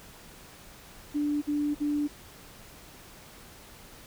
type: tone bursts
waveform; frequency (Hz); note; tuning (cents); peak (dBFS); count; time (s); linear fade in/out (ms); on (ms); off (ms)
sine; 293.7; D4; 0; -25; 3; 1.14-2.08; 20; 280; 50
effects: pink hiss -50 dBFS RMS until 4.06 s